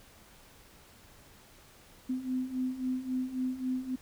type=beating tone pair; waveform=sine; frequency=253.8 / 257.5 Hz; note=B3 / C4; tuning=+47 / -28 cents; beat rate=3.7 Hz; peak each=-36 / -32 dBFS; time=2.09-3.96 s; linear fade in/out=10 ms; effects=pink hiss -57 dBFS RMS until 4.01 s